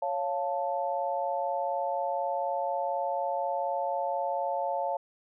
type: chord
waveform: sine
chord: Db augmented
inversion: none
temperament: equal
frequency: 554.4 / 698.5 / 880 Hz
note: Db5 / F5 / A5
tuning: 0 / 0 / 0 cents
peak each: -32 dBFS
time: 0.02-4.97 s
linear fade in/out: 5 ms
effects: none